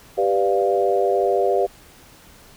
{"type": "chord", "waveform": "sine", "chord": "G dominant seventh", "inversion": "none", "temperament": "equal", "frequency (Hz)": [392, 493.9, 587.3, 698.5], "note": ["G4", "B4", "D5", "F5"], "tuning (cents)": [0, 0, 0, 0], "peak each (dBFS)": [-20, -22, -23, -22], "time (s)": [0.17, 1.67], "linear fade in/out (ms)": 20, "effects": ["pink hiss -48 dBFS RMS until 2.56 s"]}